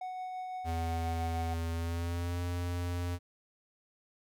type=tone with tremolo; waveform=triangle; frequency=740 Hz; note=F#5; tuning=in tune; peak=-34 dBFS; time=0.01-1.54 s; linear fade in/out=5 ms; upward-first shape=triangle; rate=5.9 Hz; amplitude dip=25%
type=tone with pitch glide; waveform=square; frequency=83 to 87.94 Hz; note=E2 to F2; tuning=+12 to +13 cents; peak=-33 dBFS; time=0.64-3.19 s; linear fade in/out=50 ms; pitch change=+101 cents; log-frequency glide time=1.72-2.41 s
effects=none